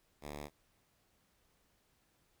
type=tone; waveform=5% pulse; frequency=73.42 Hz; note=D2; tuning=in tune; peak=-32 dBFS; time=0.21-0.5 s; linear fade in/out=50 ms; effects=pink hiss -74 dBFS RMS until 2.4 s